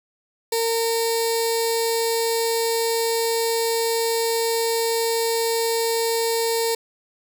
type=tone with notch filter; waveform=15% pulse; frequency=458.1 Hz; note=A#4; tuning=30 cents flat; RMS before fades=-22 dBFS; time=0.52-6.75 s; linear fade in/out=5 ms; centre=1400 Hz; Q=0.51; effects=none